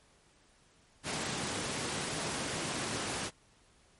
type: high-pass noise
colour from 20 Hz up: pink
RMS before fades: -36 dBFS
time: 1.03-3.31 s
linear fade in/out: 50 ms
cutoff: 120 Hz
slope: 12 dB/octave
effects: pink hiss -65 dBFS RMS until 3.99 s + MP3 48 kbps